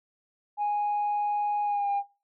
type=tone with pitch glide; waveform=sine; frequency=828 to 804.9 Hz; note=G#5 to G5; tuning=-5 to +46 cents; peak=-23 dBFS; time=0.57-2.03 s; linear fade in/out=50 ms; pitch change=-49 cents; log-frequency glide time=1.64-1.89 s; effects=noise-tail reverb RT60 0.3 s tail -17 dB re dry + tanh soft clip ceiling -22 dBFS